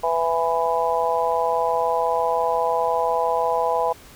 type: harmonic tone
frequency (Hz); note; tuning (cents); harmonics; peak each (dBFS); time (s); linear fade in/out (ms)
165.8; E3; +10; 3 / 4 / 5 / 6; -24 / -24 / -24 / -24; 0.03-3.93; 10
effects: pink hiss -46 dBFS RMS until 4.15 s